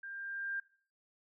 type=tone with level ramp; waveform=sine; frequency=1594 Hz; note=G6; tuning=28 cents sharp; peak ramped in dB=-43 to -34 dBFS; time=0.03-0.6 s; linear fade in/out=5 ms; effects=noise-tail reverb RT60 0.4 s tail -17 dB re dry